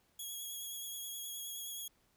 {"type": "tone with vibrato", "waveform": "5% pulse", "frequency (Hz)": 3322, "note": "G#7", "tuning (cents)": 0, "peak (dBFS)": -34, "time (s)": [0.19, 1.88], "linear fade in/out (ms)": 5, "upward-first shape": "triangle", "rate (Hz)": 9.5, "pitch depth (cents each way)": 27, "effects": ["pink hiss -73 dBFS RMS until 2.16 s"]}